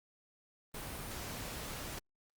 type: noise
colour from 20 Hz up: pink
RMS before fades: -43 dBFS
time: 0.74-1.99 s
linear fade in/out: 5 ms
effects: Opus 32 kbps